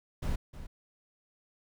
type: noise with echo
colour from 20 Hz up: brown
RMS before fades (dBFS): -31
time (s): 0.22-0.36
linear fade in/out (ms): 10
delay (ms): 310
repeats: 1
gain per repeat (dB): -12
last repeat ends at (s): 0.67
effects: none